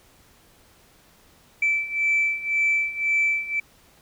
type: beating tone pair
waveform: sine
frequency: 2322 / 2323.9 Hz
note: D7 / D7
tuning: -20 / -19 cents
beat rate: 1.9 Hz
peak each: -24 / -21 dBFS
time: 1.62-3.6 s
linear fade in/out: 5 ms
effects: tanh soft clip ceiling -14 dBFS + pink hiss -56 dBFS RMS until 4.01 s